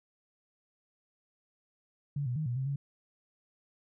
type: tone with pitch steps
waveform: sine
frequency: 142.8 / 122.9 / 155.2 / 121.2 / 132.4 / 140.1 Hz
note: D3 / B2 / D#3 / B2 / C3 / C#3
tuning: -48 / -8 / -4 / -32 / +21 / +19 cents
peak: -30 dBFS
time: 2.16-2.76 s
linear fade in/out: 5 ms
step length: 100 ms
effects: none